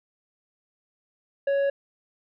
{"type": "tone with tanh clipping", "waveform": "triangle", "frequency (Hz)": 557, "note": "C#5", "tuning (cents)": 8, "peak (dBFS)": -22, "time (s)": [1.47, 1.7], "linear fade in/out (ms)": 5, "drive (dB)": 11, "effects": []}